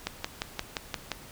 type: click train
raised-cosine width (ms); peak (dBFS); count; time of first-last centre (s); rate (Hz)
0.2; -12; 7; 0.07-1.117; 5.73
effects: pink hiss -48 dBFS RMS until 1.31 s